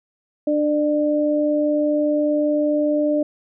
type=tone pair together; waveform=sine; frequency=297.3 / 597.7 Hz; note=D4 / D5; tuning=+21 / +30 cents; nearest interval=octave; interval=1209 cents; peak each=-19 / -19 dBFS; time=0.47-3.23 s; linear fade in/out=5 ms; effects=none